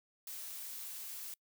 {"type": "noise", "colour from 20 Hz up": "blue", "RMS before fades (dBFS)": -45, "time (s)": [0.27, 1.34], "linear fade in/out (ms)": 2, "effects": ["noise-tail reverb RT60 0.1 s tail -26 dB re dry"]}